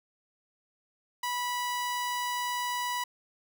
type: tone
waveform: sawtooth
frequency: 981 Hz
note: B5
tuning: 12 cents flat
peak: -26 dBFS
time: 1.23-3.04 s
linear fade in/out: 5 ms
effects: none